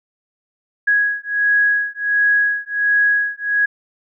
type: beating tone pair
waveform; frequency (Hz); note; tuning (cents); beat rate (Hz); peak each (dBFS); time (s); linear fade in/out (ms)
sine; 1661.2 / 1662.6; G#6 / G#6; 0 / +1; 1.4; -17; 0.87-3.66; 10
effects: none

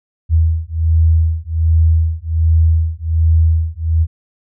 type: beating tone pair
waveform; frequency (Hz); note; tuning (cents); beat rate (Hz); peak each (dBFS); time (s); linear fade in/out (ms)
sine; 80.4 / 81.7; E2 / E2; -43 / -15; 1.3; -13; 0.29-4.07; 50
effects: none

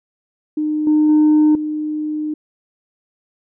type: tone with level steps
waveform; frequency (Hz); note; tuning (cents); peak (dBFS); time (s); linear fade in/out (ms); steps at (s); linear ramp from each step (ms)
sine; 304.7; D#4; -36; -16 / -9 / -7 / -19; 0.57-2.34; 5; 0.87 / 1.09 / 1.55; 2
effects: tanh soft clip ceiling -7 dBFS

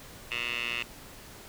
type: tone with band-pass filter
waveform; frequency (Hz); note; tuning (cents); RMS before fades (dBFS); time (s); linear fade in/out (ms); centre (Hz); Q
15% pulse; 119.3; A#2; +41; -33; 0.31-0.83; 5; 2600; 6.7
effects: pink hiss -48 dBFS RMS until 1.48 s

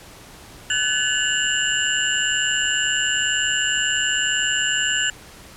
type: tone cluster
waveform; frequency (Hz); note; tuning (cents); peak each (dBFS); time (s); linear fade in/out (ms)
sine; 1508 / 1719 / 2809 / 2951 / 7240; F#6 / A6 / F7 / F#7 / A8; +32 / -41 / +9 / -5 / +48; -25; 0.7-5.1; 2
effects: pink hiss -43 dBFS RMS until 5.56 s + low-pass 12000 Hz 12 dB/octave

